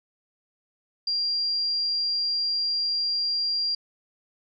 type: tone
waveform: sine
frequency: 4767 Hz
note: D8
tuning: 25 cents sharp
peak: -23 dBFS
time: 1.07-3.75 s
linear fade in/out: 5 ms
effects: none